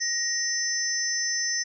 sine tone cluster, 1878 / 5300 / 6050 Hz, A#6 / E8 / F#8, +12 / +9 / +38 cents, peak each -30 / -29 / -28 dBFS, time 0-1.64 s, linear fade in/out 20 ms, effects none

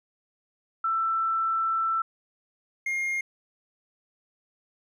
sine / triangle tone pair in turn, 1332 / 2130 Hz, E6 / C7, +18 / +30 cents, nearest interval minor sixth, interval 812 cents, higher second, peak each -23 / -24 dBFS, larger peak first, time 0.84-2.02 / 2.86-3.21 s, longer first, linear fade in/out 5 ms, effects none

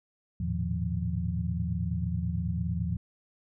sine tone cluster, 81.8 / 107.5 / 116.6 / 155 / 174 Hz, E2 / A2 / A#2 / D#3 / F3, -13 / -40 / +1 / -6 / -6 cents, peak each -32 / -36 / -36 / -38 / -32 dBFS, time 0.4-2.97 s, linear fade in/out 5 ms, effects none

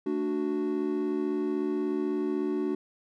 triangle chord, D major, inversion second, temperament equal, 220 / 293.7 / 370 Hz, A3 / D4 / F#4, 0 / 0 / 0 cents, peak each -33 / -28 / -28 dBFS, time 0.06-2.75 s, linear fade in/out 5 ms, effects none

